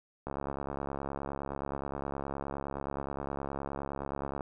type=click train; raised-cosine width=1 ms; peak=-22 dBFS; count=289; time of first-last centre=0.27-4.408 s; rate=69.6 Hz; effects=none